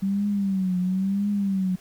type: tone with vibrato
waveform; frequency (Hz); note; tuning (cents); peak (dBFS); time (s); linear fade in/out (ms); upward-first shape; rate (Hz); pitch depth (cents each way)
sine; 192.5; G3; -31; -21; 0.02-1.76; 10; triangle; 0.98; 120
effects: pink hiss -53 dBFS RMS until 1.8 s